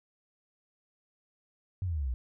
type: exponential sweep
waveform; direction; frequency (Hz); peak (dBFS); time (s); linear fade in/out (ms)
sine; down; 98.3 to 58.27; -29; 1.82-2.14; 0
effects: none